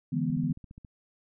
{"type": "chord", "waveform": "sine", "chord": "E dominant seventh", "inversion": "third", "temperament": "equal", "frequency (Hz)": [146.83, 164.81, 207.7, 246.9], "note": ["D3", "E3", "G#3", "B3"], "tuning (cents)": [0, 0, 0, 0], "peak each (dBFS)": [-32, -30, -35, -30], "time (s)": [0.12, 0.53], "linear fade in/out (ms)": 10}
{"type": "click train", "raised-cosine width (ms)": 5, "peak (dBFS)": -34, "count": 9, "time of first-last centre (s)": [0.3, 0.848], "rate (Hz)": 14.6}
{"effects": []}